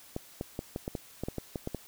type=clicks; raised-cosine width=2 ms; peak=-20 dBFS; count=12; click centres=0.164 / 0.411 / 0.591 / 0.761 / 0.879 / 0.952 / 1.236 / 1.285 / 1.383 / 1.558 / 1.674 / 1.747 s; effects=white hiss -54 dBFS RMS until 1.87 s